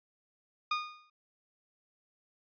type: tone with exponential decay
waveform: sawtooth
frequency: 1226 Hz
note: D#6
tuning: 26 cents flat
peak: -23 dBFS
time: 0.71-1.1 s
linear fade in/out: 5 ms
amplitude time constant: 84 ms
effects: resampled to 11025 Hz